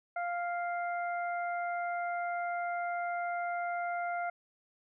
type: harmonic tone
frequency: 698.5 Hz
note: F5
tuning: in tune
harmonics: 1 / 2 / 3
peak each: -33 / -39 / -44 dBFS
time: 0.16-4.3 s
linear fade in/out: 5 ms
effects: none